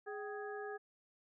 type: harmonic tone with a mistuned harmonic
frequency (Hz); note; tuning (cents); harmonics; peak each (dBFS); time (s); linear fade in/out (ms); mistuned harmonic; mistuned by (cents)
415.3; G#4; 0; 1 / 2 / 3 / 4; -43 / -48 / -53 / -49; 0.06-0.78; 20; 2; -120
effects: none